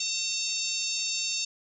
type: harmonic tone with a mistuned harmonic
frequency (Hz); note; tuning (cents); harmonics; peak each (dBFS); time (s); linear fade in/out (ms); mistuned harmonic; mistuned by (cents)
902; A5; +43; 3 / 4 / 5 / 6 / 7 / 8; -35 / -35 / -35 / -35 / -35 / -35; 0-1.45; 5; 4; +35
effects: none